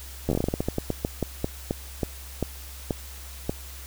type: slowing click train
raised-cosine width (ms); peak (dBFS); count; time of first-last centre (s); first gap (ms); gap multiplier
2; -11; 22; 0.29-3.495; 11; 1.22
effects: added 66 Hz sine -40 dBFS peak until 3.86 s + white hiss -44 dBFS RMS until 3.86 s